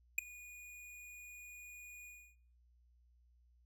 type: tone with ADSR envelope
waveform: square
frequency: 2453 Hz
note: D#7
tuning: 25 cents flat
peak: -27 dBFS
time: 0.18-2.36 s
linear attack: 5 ms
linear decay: 8 ms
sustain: -24 dB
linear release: 300 ms
effects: noise-tail reverb RT60 0.5 s tail -20 dB re dry + added 60 Hz sine -66 dBFS peak until 3.65 s